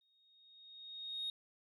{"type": "tone with exponential growth", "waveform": "sine", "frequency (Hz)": 3729, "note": "A#7", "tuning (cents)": 0, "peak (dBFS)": -35, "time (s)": [0.01, 1.3], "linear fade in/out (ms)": 2, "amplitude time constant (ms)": 280, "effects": ["tanh soft clip ceiling -34 dBFS"]}